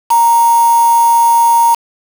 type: tone with quantisation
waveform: sine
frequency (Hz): 932.3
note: A#5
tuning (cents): 0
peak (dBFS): -6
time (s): 0.1-1.75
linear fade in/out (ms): 10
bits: 3
effects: none